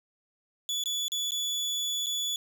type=tone with dropouts; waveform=30% pulse; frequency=3436 Hz; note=A7; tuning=42 cents flat; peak=-26 dBFS; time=0.69-2.36 s; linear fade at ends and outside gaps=1 ms; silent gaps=0.838-0.858 / 1.082-1.119 / 1.308-1.319 / 2.061-2.067 s; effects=none